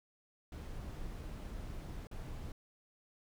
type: noise with dropouts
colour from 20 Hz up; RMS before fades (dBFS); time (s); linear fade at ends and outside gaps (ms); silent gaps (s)
brown; -44; 0.52-2.52; 2; 2.071-2.113
effects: none